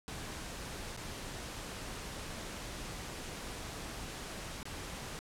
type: noise with dropouts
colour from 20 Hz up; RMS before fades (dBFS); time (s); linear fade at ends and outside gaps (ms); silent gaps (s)
pink; -43; 0.08-5.19; 0; 0.965-0.974 / 4.63-4.654
effects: low-pass 10000 Hz 12 dB/octave